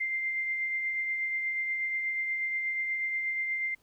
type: tone with tremolo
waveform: sine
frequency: 2093 Hz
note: C7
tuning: in tune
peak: -27 dBFS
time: 0-3.75 s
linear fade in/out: 10 ms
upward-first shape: triangle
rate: 8.3 Hz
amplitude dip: 35%
effects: pink hiss -68 dBFS RMS until 3.82 s